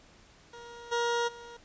20% pulse tone with level steps, 472.9 Hz, A#4, 25 cents sharp, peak -40 / -22 / -40 dBFS, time 0.53-1.57 s, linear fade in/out 5 ms, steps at 0.91 / 1.27 s, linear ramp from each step 20 ms, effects pink hiss -58 dBFS RMS until 1.64 s + resampled to 16000 Hz

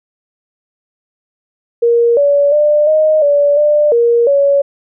sine tone with pitch steps, 469.9 / 571 / 596 / 621 / 576 / 595 / 470.5 / 562 Hz, A#4 / D5 / D5 / D#5 / D5 / D5 / A#4 / C#5, +14 / -49 / +25 / -3 / -34 / +22 / +16 / +24 cents, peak -7 dBFS, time 1.82-4.62 s, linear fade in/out 10 ms, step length 350 ms, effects none

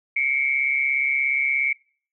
sine tone pair together, 2168 / 2305 Hz, C#7 / D7, -39 / -33 cents, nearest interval minor second, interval 106 cents, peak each -22 dBFS, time 0.16-1.73 s, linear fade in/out 5 ms, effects noise-tail reverb RT60 0.5 s tail -26 dB re dry

